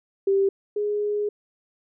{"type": "tone pair in turn", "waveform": "sine", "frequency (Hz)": [392, 415.3], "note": ["G4", "G#4"], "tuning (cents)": [0, 0], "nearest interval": "minor second", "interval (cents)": 100, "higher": "second", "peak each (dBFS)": [-17, -22], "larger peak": "first", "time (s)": [[0.27, 0.49], [0.76, 1.29]], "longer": "second", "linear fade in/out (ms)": 5, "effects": []}